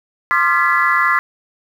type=tone cluster; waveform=sine; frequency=1055 / 1200 / 1376 / 1705 / 1983 Hz; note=C6 / D6 / F6 / G#6 / B6; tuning=+14 / +37 / -26 / +45 / +7 cents; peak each=-18 dBFS; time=0.31-1.19 s; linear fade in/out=0 ms; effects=tanh soft clip ceiling -1 dBFS + 7-bit